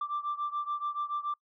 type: beating tone pair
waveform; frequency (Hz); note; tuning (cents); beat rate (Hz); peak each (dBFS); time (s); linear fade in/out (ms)
sine; 1174.7 / 1181.7; D6 / D6; 0 / +10; 7; -32 / -34; 0.01-1.34; 5
effects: noise-tail reverb RT60 0.1 s tail -26 dB re dry + tanh soft clip ceiling -26 dBFS